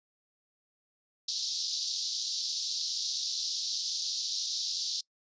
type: band-pass noise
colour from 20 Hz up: white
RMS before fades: -34 dBFS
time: 1.28-5.01 s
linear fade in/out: 5 ms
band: 3800 to 5800 Hz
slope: 48 dB/octave
effects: noise-tail reverb RT60 0.1 s tail -24 dB re dry + resampled to 16000 Hz